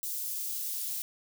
blue noise with high-pass filter sweep, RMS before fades -35 dBFS, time 0.03-1.02 s, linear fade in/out 0 ms, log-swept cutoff 5200 to 3200 Hz, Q 0.72, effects none

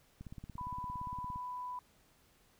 click train, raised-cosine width 5 ms, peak -34 dBFS, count 21, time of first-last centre 0.21-1.359 s, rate 17.4 Hz
sine tone, 994 Hz, B5, 11 cents sharp, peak -39 dBFS, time 0.58-1.79 s, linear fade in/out 2 ms
effects pink hiss -68 dBFS RMS until 2.59 s

